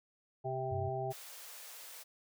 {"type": "harmonic tone", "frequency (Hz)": 130.81, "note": "C3", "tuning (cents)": 0, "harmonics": [1, 3, 5, 6], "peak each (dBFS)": [-40, -40, -40, -40], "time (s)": [0.44, 1.13], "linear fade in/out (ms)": 20}
{"type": "tone", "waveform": "sine", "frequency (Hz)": 98, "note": "G2", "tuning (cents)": 0, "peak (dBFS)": -37, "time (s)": [0.71, 0.89], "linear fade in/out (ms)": 10}
{"type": "high-pass noise", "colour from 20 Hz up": "white", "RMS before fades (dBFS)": -50, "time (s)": [1.1, 2.04], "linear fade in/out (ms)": 20, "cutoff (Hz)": 430, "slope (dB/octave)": 96}
{"effects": []}